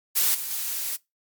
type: noise with level steps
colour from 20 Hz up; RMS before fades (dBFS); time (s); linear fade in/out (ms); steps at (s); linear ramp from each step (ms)
blue; -21 / -32 / -29; 0.15-0.97; 20; 0.34 / 0.5; 10
effects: noise-tail reverb RT60 0.2 s tail -22 dB re dry + MP3 96 kbps